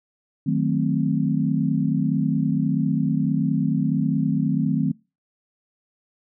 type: chord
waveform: sine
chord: D# diminished seventh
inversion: none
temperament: equal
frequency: 155.56 / 185 / 220 / 261.6 Hz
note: D#3 / F#3 / A3 / C4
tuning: 0 / 0 / 0 / 0 cents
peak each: -23 / -25 / -25 / -24 dBFS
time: 0.46-4.92 s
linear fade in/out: 10 ms
effects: noise-tail reverb RT60 0.3 s tail -26 dB re dry